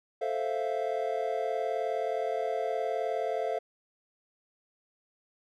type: chord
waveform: triangle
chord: F major seventh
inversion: first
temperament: equal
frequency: 440 / 523.3 / 659.3 / 698.5 Hz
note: A4 / C5 / E5 / F5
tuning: 0 / 0 / 0 / 0 cents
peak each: -32 / -33 / -32 / -32 dBFS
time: 0.21-3.59 s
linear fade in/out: 10 ms
effects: none